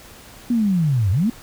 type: linear two-way sweep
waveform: sine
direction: down then up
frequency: 246.9 to 87.3 to 246.9 Hz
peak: -15 dBFS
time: 0.5-1.3 s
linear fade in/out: 5 ms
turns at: 1.11 s
effects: pink hiss -43 dBFS RMS until 1.42 s